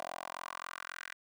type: tone with high-pass filter sweep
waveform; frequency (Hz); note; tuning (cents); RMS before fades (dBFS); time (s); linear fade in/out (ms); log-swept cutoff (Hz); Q
10% pulse; 43.65; F1; 0; -44; 0-1.13; 0; 700 to 1700; 3.2
effects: none